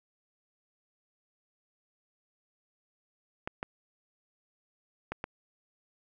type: clicks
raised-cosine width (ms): 0.5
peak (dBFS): -19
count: 4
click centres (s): 3.475 / 3.629 / 5.12 / 5.241
effects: none